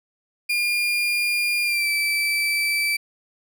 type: tone with pitch glide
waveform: 35% pulse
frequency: 2414 to 2321 Hz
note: D7 to D7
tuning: +47 to -21 cents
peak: -18 dBFS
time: 0.49-2.97 s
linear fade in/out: 10 ms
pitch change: -68 cents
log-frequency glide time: 1.63-1.89 s
effects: none